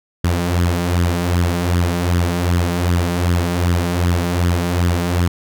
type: tone with flanger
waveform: sawtooth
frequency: 87.31 Hz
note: F2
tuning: in tune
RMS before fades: -17 dBFS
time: 0.24-5.28 s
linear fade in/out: 5 ms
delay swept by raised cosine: 0.59 to 5.09 ms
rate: 2.6 Hz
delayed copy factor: +0.6
effects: none